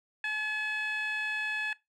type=tone with band-pass filter; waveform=15% pulse; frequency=855 Hz; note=A5; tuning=50 cents flat; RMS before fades=-32 dBFS; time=0.24-1.73 s; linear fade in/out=2 ms; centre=2000 Hz; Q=5.3; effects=noise-tail reverb RT60 0.2 s tail -21 dB re dry